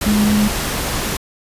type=tone in noise; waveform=sine; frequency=209.6 Hz; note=G#3; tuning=16 cents sharp; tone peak=-12 dBFS; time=0.06-0.48 s; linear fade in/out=5 ms; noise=pink; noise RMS=-21 dBFS; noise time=0.01-1.17 s; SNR=+6 dB; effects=resampled to 32000 Hz